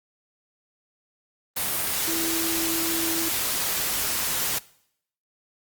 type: tone in noise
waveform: sine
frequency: 329.6 Hz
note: E4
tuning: in tune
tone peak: -29 dBFS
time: 2.07-3.29 s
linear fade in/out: 10 ms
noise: white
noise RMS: -26 dBFS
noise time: 1.56-4.59 s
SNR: -6 dB
effects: noise-tail reverb RT60 0.7 s tail -21 dB re dry + Opus 32 kbps